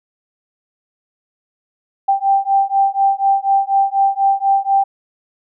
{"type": "beating tone pair", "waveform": "sine", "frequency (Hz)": [784, 788.1], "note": ["G5", "G5"], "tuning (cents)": [0, 9], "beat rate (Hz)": 4.1, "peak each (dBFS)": -15, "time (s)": [2.08, 4.84], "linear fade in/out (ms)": 10, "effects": []}